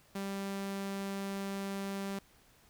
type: tone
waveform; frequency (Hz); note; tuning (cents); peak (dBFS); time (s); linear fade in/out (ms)
sawtooth; 196.7; G3; +6; -32; 0.15-2.19; 5
effects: pink hiss -64 dBFS RMS until 2.69 s